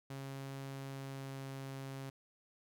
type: tone with pitch glide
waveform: sawtooth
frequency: 136.3 to 135.36 Hz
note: C#3 to C#3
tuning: -29 to -41 cents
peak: -39 dBFS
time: 0.1-2.1 s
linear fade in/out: 5 ms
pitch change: -12 cents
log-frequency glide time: 0.81-1.48 s
effects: none